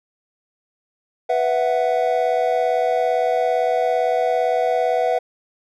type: chord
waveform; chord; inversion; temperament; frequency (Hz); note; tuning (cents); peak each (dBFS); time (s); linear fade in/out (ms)
triangle; B suspended fourth; none; equal with one note detuned; 493.9 / 662.3 / 740; B4 / E5 / F#5; 0 / +8 / 0; -19; 1.29-5.19; 10
effects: none